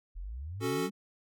sine exponential sweep, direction up, 39 to 207.6 Hz, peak -37 dBFS, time 0.15-0.91 s, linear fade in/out 20 ms
square chord, F# minor, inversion second, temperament equal, 277.2 / 370 / 440 Hz, C#4 / F#4 / A4, 0 / 0 / 0 cents, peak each -35 dBFS, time 0.6-0.9 s, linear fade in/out 50 ms
effects none

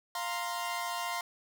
sawtooth chord, F suspended fourth, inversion none, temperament equal, 698.5 / 932.3 / 1046.5 Hz, F5 / Bb5 / C6, 0 / 0 / 0 cents, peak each -34 / -35 / -33 dBFS, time 0.15-1.21 s, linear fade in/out 2 ms, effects none

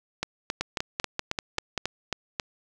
two click trains, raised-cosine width 0.2 ms, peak -10 / -10 dBFS, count 7 / 9, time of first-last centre 0.61-1.777 / 0.23-2.398 s, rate 5.14 / 3.69 Hz, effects none

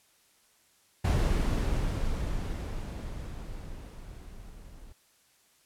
brown noise with level ramp, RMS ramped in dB -23 to -50 dBFS, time 1.04-4.93 s, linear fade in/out 10 ms, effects white hiss -65 dBFS RMS until 5.65 s + low-pass 12000 Hz 12 dB/octave

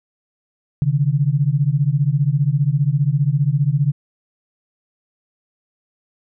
sine beating tone pair, 135.5 / 150.5 Hz, C#3 / D3, -39 / +43 cents, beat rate 15 Hz, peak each -17 dBFS, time 0.82-3.92 s, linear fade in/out 0 ms, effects none

